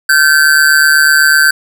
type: tone with amplitude modulation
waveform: square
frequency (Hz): 1545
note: G6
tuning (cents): -26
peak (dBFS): -3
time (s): 0.09-1.51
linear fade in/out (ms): 5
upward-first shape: sine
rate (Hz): 148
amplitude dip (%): 70
effects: none